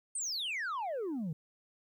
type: exponential sweep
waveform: sine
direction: down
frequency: 9060 to 146.83 Hz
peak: -31 dBFS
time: 0.15-1.33 s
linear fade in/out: 5 ms
effects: tanh soft clip ceiling -33 dBFS + 12-bit